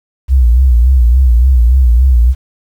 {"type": "tone with vibrato", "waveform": "sine", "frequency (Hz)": 62, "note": "B1", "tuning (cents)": 7, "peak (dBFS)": -4, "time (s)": [0.28, 2.35], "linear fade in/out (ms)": 50, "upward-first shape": "sine", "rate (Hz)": 3.5, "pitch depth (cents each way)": 120, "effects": ["7-bit"]}